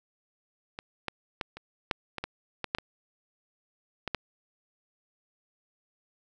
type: clicks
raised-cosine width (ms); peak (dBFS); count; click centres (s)
0.3; -21 / -15 / -15 / -26 / -10 / -18 / -16 / -15 / -10 / -18 / -16 / -12; 12; 0.789 / 1.083 / 1.412 / 1.57 / 1.912 / 2.183 / 2.24 / 2.643 / 2.749 / 2.785 / 4.077 / 4.147
effects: none